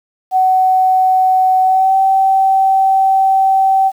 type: tone with pitch glide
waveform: sine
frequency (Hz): 750 to 770.6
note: F#5 to G5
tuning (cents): +23 to -30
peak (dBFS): -8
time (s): 0.31-3.92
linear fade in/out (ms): 50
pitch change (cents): +47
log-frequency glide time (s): 1.62-1.97
effects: 7-bit